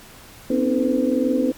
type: tone cluster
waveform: sine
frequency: 247.7 / 269.9 / 315.3 / 442.2 / 507 Hz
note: B3 / C#4 / D#4 / A4 / B4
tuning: +5 / -46 / +23 / +9 / +45 cents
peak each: -22 / -21 / -25 / -29 / -23 dBFS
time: 0.5-1.52 s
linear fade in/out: 5 ms
effects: pink hiss -44 dBFS RMS until 1.57 s + MP3 96 kbps